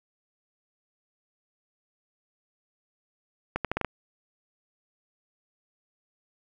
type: accelerating click train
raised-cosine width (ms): 0.5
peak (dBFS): -12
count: 6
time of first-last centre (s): 3.56-3.847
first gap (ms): 87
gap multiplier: 0.79
effects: 9-bit